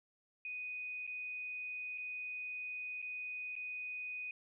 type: tone with dropouts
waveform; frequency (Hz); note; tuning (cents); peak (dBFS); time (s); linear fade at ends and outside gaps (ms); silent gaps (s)
sine; 2489; D#7; 0; -40; 0.45-4.31; 2; 1.067-1.075 / 1.977-1.981 / 3.018-3.025 / 3.555-3.563
effects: none